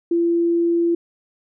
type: tone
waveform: sine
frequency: 339.9 Hz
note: F4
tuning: 47 cents flat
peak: -15 dBFS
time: 0.11-0.95 s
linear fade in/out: 5 ms
effects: none